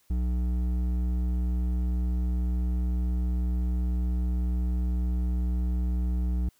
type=tone with hard clipping; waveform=sine; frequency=61 Hz; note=B1; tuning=21 cents flat; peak=-26 dBFS; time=0.1-6.49 s; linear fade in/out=5 ms; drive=9 dB; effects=white hiss -66 dBFS RMS until 6.59 s